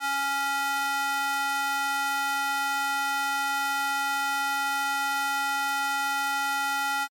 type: tone with high-pass filter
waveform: square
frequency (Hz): 278.2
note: C#4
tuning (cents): +6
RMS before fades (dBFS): -27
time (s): 0-7.08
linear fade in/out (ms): 50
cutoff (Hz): 1100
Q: 3.8
effects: MP3 64 kbps